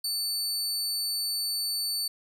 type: tone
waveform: sawtooth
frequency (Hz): 4500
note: C#8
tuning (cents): +25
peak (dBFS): -25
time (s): 0.04-2.08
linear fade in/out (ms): 5
effects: none